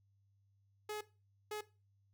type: tone bursts at uneven times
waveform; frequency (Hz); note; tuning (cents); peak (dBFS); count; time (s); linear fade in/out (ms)
sawtooth; 423; G#4; +32; -36; 2; 0.89-1.01 / 1.51-1.61; 5
effects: noise-tail reverb RT60 0.3 s tail -17 dB re dry + added 99 Hz sine -70 dBFS peak until 2.13 s